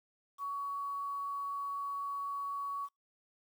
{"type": "tone with quantisation", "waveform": "sine", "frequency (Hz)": 1124, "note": "C#6", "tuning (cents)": 24, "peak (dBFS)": -35, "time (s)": [0.38, 2.89], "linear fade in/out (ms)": 50, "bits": 10, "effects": ["noise-tail reverb RT60 0.2 s tail -26 dB re dry"]}